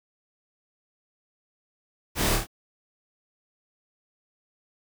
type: noise with echo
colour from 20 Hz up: pink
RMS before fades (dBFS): -26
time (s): 2.15-2.39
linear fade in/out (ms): 50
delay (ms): 27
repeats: 3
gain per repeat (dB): -3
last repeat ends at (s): 2.471
effects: none